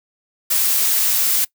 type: noise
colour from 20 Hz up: blue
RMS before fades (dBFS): -17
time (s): 0.5-1.45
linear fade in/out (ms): 10
effects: noise-tail reverb RT60 0.1 s tail -22 dB re dry